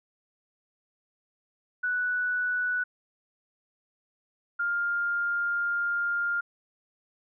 sine tone pair in turn, 1480 / 1403.9 Hz, F#6 / F6, 0 / +9 cents, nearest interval minor second, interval 91 cents, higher first, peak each -25 dBFS, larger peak neither, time 1.83-2.84 / 4.59-6.41 s, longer second, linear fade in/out 10 ms, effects none

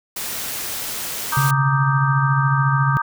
white noise, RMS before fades -27 dBFS, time 0.16-1.51 s, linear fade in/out 5 ms
sine chord, Eb major seventh, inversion second, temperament equal, 932.3 / 1174.7 / 1244.5 / 1568 Hz, Bb5 / D6 / Eb6 / G6, 0 / 0 / 0 / 0 cents, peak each -25 / -24 / -24 / -24 dBFS, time 1.32-3.02 s, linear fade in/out 5 ms
sine tone with tremolo, 137.1 Hz, C#3, 19 cents flat, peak -14 dBFS, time 1.37-2.97 s, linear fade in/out 0 ms, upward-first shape sine, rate 14 Hz, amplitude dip 45%
effects none

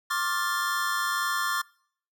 square chord, D minor seventh, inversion third, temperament equal with one note detuned, 1072.8 / 1174.7 / 1396.9 / 1760 Hz, C6 / D6 / F6 / A6, +43 / 0 / 0 / 0 cents, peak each -32 dBFS, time 0.1-1.62 s, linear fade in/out 10 ms, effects noise-tail reverb RT60 0.6 s tail -25 dB re dry

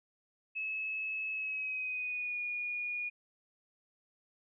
sine tone with pitch glide, 2589 to 2444 Hz, E7 to D#7, -32 to -32 cents, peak -34 dBFS, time 0.55-3.1 s, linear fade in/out 20 ms, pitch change -100 cents, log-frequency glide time 1.31-2.4 s, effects none

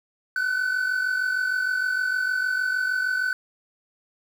triangle tone pair together, 1467 / 1513.5 Hz, F#6 / F#6, -15 / +39 cents, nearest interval minor second, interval 54 cents, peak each -28 / -21 dBFS, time 0.36-3.33 s, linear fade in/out 2 ms, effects 8-bit

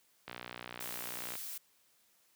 click train, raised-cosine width 0.3 ms, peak -26 dBFS, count 66, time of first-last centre 0.28-1.354 s, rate 60.5 Hz
blue noise, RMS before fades -43 dBFS, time 0.8-1.58 s, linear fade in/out 5 ms
effects white hiss -70 dBFS RMS until 2.35 s + high-pass 100 Hz 12 dB/octave

